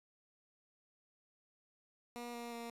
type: tone with pitch steps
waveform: 15% pulse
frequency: 239.7 / 236.8 / 234 Hz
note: A#3 / A#3 / A#3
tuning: +48 / +27 / +7 cents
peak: -37 dBFS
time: 2.16-2.7 s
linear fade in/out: 0 ms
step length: 180 ms
effects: resampled to 32000 Hz + 11-bit